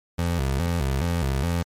25% pulse tone with vibrato, 75.9 Hz, D#2, 42 cents flat, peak -18 dBFS, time 0.18-1.63 s, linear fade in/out 10 ms, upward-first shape square, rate 2.4 Hz, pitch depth 210 cents each way, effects MP3 64 kbps

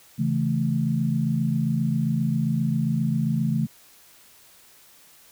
sine chord, A major, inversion first, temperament just, 137.5 / 165 / 220 Hz, C#3 / E3 / A3, -14 / +2 / 0 cents, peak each -25 dBFS, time 0.18-3.67 s, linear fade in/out 20 ms, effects white hiss -53 dBFS RMS until 5.31 s

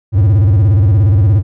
triangle tone with vibrato, 100 Hz, G2, 35 cents sharp, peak -4 dBFS, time 0.12-1.43 s, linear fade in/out 50 ms, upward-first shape square, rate 17 Hz, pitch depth 170 cents each way, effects none

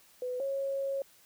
sine tone pair in turn, 500 / 547.8 Hz, B4 / C#5, +21 / -21 cents, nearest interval major second, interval 158 cents, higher second, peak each -32 / -30 dBFS, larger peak second, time 0.22-0.4 / 0.4-1.02 s, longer second, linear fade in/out 2 ms, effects white hiss -61 dBFS RMS until 1.25 s

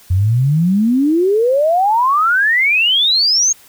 sine exponential sweep, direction up, 87 to 6640 Hz, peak -10 dBFS, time 0.1-3.53 s, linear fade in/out 10 ms, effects white hiss -45 dBFS RMS until 3.68 s

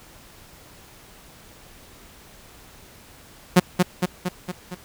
sawtooth tone with echo, 180.4 Hz, F#3, 44 cents flat, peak -6 dBFS, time 3.56-3.6 s, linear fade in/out 10 ms, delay 230 ms, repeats 5, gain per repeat -4 dB, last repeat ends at 4.75 s, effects pink hiss -48 dBFS RMS until 4.84 s

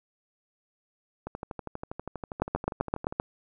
two click trains, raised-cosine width 1 ms, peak -21 / -11 dBFS, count 24 / 7, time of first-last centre 1.27-3.125 / 2.42-3.199 s, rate 12.4 / 7.7 Hz, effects none

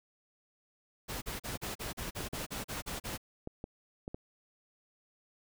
pink noise bursts, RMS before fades -39 dBFS, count 12, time 1.08-3.178 s, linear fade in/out 20 ms, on 140 ms, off 38 ms
clicks, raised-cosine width 2 ms, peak -26 dBFS, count 7, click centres 1.555 / 2.207 / 2.334 / 3.474 / 3.641 / 4.079 / 4.145 s
effects none

